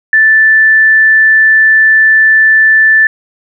sine tone, 1760 Hz, A6, in tune, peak -3 dBFS, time 0.13-3.07 s, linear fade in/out 2 ms, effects none

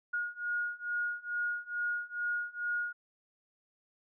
sine beating tone pair, 1436 / 1438.3 Hz, F6 / F#6, +48 / -49 cents, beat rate 2.3 Hz, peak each -36 / -35 dBFS, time 0.13-2.93 s, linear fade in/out 10 ms, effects none

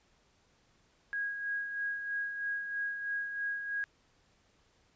sine tone with tremolo, 1644 Hz, G#6, 18 cents flat, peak -31 dBFS, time 1.13-3.84 s, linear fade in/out 0 ms, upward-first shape sine, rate 3.1 Hz, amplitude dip 50%, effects pink hiss -69 dBFS RMS until 4.95 s + resampled to 16000 Hz

